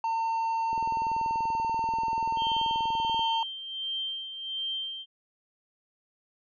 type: tone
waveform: triangle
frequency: 906 Hz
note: A#5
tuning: 50 cents flat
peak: -24 dBFS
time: 0.04-3.43 s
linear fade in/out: 2 ms
type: click train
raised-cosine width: 2 ms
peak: -29 dBFS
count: 52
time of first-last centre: 0.73-3.194 s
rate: 20.7 Hz
type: tone with tremolo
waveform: sine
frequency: 3148 Hz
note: G7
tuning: 7 cents sharp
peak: -29 dBFS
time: 2.36-5.06 s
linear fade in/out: 50 ms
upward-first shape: sine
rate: 1.4 Hz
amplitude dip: 60%
effects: resampled to 16000 Hz

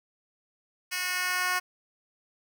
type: tone with high-pass filter sweep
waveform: 10% pulse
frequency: 364 Hz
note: F#4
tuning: 28 cents flat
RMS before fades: -29 dBFS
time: 0.91-1.6 s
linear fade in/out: 20 ms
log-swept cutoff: 2500 to 1000 Hz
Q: 1
effects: none

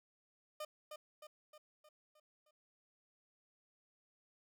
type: tone with echo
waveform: 30% pulse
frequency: 607 Hz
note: D#5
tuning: 43 cents flat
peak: -39 dBFS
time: 0.6-0.65 s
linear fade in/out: 5 ms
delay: 310 ms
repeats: 6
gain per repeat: -5 dB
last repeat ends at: 2.51 s
effects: none

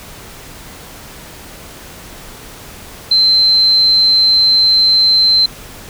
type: tone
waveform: sine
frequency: 4100 Hz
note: C8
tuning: 36 cents flat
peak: -7 dBFS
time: 3.11-5.46 s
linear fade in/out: 5 ms
effects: pink hiss -34 dBFS RMS until 5.89 s

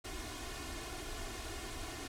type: noise with comb filter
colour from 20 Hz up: pink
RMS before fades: -43 dBFS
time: 0.04-2.08 s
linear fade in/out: 10 ms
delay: 2.8 ms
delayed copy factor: +0.8
effects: low-pass 10000 Hz 12 dB/octave

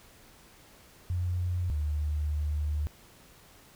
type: tone pair in turn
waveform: sine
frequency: 89.1 / 74.92 Hz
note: F2 / D2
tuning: +35 / +35 cents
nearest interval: minor third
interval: 300 cents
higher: first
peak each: -27 dBFS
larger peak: neither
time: 1.1-1.7 / 1.7-2.87 s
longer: second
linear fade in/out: 0 ms
effects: pink hiss -56 dBFS RMS until 3.75 s

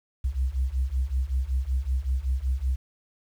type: beating tone pair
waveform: sine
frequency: 62.3 / 67.6 Hz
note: B1 / C#2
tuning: +16 / -43 cents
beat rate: 5.3 Hz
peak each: -26 / -25 dBFS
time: 0.24-2.76 s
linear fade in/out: 10 ms
effects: tanh soft clip ceiling -18 dBFS + 9-bit

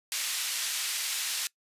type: band-pass noise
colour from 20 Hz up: pink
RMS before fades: -32 dBFS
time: 0.12-1.47 s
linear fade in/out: 0 ms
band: 2700 to 13000 Hz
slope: 12 dB/octave
effects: noise-tail reverb RT60 0.1 s tail -22 dB re dry + resampled to 32000 Hz

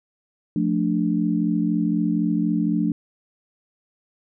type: chord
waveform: sine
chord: D minor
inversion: first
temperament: just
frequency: 176.2 / 220.2 / 293.7 Hz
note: F3 / A3 / D4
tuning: +16 / +2 / 0 cents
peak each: -23 dBFS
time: 0.56-2.92 s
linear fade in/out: 2 ms
effects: none

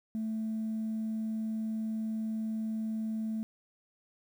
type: tone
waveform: sine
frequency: 220 Hz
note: A3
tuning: in tune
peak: -30 dBFS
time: 0.15-3.43 s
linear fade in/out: 0 ms
effects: tanh soft clip ceiling -28 dBFS + 10-bit

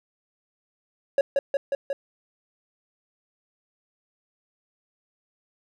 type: tone with echo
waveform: triangle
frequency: 555 Hz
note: C#5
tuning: 2 cents sharp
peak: -14 dBFS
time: 1.18-1.21 s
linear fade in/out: 2 ms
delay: 180 ms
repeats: 4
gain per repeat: -2 dB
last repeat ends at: 1.93 s
effects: none

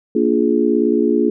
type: chord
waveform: sine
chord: Bb dominant seventh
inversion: none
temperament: just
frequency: 233.1 / 291.4 / 349.6 / 419.5 Hz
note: Bb3 / D4 / F4 / Ab4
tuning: 0 / -13 / +2 / +17 cents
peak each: -18 dBFS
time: 0.15-1.3 s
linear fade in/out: 5 ms
effects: none

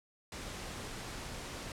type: noise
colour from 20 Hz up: pink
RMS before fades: -43 dBFS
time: 0.32-1.72 s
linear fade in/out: 2 ms
effects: low-pass 9000 Hz 12 dB/octave

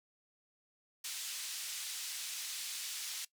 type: band-pass noise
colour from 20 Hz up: pink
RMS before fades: -42 dBFS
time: 1.04-3.25 s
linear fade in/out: 5 ms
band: 3500 to 11000 Hz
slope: 12 dB/octave
effects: noise-tail reverb RT60 0.1 s tail -19 dB re dry

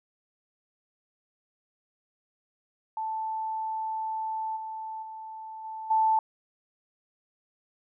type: tone with level steps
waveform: sine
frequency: 880 Hz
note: A5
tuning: in tune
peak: -29 / -34 / -38 / -35 / -20 dBFS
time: 2.97-6.19 s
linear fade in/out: 2 ms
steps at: 4.56 / 5.02 / 5.64 / 5.9 s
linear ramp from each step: 10 ms
effects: none

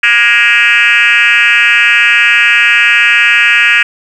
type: tone with frequency modulation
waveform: sine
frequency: 2115 Hz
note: C7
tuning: 18 cents sharp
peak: -3 dBFS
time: 0.03-3.83 s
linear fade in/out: 5 ms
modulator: 229 Hz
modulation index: 2.8
effects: tanh soft clip ceiling -1 dBFS + 7-bit

